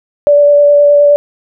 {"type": "tone with vibrato", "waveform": "sine", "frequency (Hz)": 580, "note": "D5", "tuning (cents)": -22, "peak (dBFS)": -3, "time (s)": [0.27, 1.16], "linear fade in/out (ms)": 0, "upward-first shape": "square", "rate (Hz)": 9.6, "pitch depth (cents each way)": 8, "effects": []}